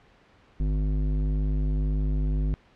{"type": "tone with low-pass filter", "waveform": "square", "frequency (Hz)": 50.9, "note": "G#1", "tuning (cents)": -34, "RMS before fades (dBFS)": -25, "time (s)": [0.6, 2.54], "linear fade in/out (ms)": 0, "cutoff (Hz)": 240, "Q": 1.1, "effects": ["pink hiss -58 dBFS RMS until 2.75 s", "low-pass 3000 Hz 12 dB/octave"]}